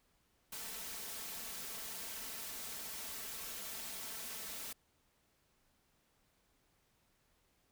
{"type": "noise with comb filter", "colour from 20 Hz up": "white", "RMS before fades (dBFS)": -45, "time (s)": [0.52, 4.73], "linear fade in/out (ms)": 5, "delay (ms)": 4.5, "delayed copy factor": 0.5, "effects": ["pink hiss -75 dBFS RMS until 7.71 s"]}